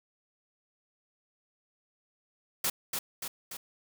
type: noise with echo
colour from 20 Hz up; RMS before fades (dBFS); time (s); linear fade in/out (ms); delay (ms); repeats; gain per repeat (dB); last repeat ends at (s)
white; -29; 2.64-2.7; 5; 290; 3; -4; 3.57
effects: none